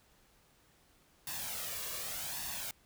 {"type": "noise with flanger", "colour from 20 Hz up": "white", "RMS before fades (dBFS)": -40, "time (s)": [1.27, 2.71], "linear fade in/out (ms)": 2, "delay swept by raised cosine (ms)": [1.1, 1.8], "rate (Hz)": 0.85, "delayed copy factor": 0.65, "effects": ["pink hiss -67 dBFS RMS until 2.85 s"]}